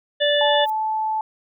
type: harmonic tone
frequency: 584 Hz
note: D5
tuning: 10 cents flat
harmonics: 1 / 3 / 5 / 6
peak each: -18 / -24 / -26 / -22 dBFS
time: 0.2-0.66 s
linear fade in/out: 20 ms
type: tone with pitch glide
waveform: sine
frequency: 866 to 871.5 Hz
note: A5 to A5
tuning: -28 to -17 cents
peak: -20 dBFS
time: 0.41-1.21 s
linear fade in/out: 2 ms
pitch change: +11 cents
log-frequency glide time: 0.62-0.82 s
type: noise with exponential growth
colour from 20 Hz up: violet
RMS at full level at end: -38 dBFS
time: 0.61-0.7 s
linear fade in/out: 0 ms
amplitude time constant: 19 ms
effects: none